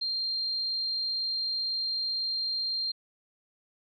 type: tone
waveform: sine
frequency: 4186 Hz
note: C8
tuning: in tune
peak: -28 dBFS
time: 0.01-2.92 s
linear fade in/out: 10 ms
effects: none